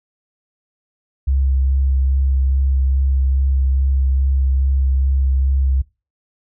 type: tone with vibrato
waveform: sine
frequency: 66.9 Hz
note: C2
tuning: 39 cents sharp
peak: -13 dBFS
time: 1.27-5.82 s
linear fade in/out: 10 ms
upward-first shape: sine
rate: 2.4 Hz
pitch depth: 16 cents each way
effects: noise-tail reverb RT60 0.3 s tail -23 dB re dry